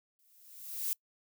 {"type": "noise with exponential growth", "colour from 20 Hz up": "violet", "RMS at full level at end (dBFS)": -31, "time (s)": [0.19, 0.93], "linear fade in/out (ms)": 0, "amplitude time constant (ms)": 160, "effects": ["noise-tail reverb RT60 0.1 s tail -25 dB re dry"]}